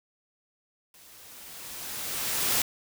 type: noise with level ramp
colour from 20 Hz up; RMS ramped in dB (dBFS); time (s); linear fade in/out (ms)
white; -54 to -24; 0.94-2.62; 2
effects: none